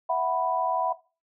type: chord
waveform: sine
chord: E suspended second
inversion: none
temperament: equal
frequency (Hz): 659.3 / 740 / 987.8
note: E5 / F#5 / B5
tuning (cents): 0 / 0 / 0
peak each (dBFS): -27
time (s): 0.09-0.93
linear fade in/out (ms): 10
effects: noise-tail reverb RT60 0.3 s tail -17 dB re dry